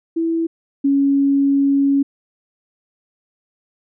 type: tone pair in turn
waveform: sine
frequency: 329.6 / 278 Hz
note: E4 / C#4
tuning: 0 / +5 cents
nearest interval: minor third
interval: 295 cents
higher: first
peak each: -16 / -12 dBFS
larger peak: second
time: 0.16-0.47 / 0.84-2.03 s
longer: second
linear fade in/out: 10 ms
effects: none